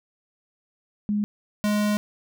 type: tone pair in turn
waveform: sine / square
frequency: 207.7 / 208.7 Hz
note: G#3 / G#3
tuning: 0 / +9 cents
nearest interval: unison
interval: 9 cents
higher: second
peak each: -21 dBFS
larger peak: neither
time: 1.09-1.24 / 1.64-1.97 s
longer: second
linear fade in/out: 0 ms
effects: none